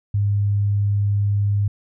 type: tone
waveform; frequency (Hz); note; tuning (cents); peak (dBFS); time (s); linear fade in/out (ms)
sine; 101.7; G#2; -36; -16; 0.14-1.68; 5
effects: none